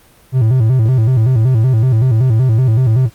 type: tone with vibrato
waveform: triangle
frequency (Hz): 120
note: B2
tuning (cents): -49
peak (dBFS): -6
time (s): 0.32-3.1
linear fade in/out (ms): 50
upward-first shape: square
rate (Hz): 5.3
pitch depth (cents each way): 140
effects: pink hiss -47 dBFS RMS until 3.14 s + Opus 32 kbps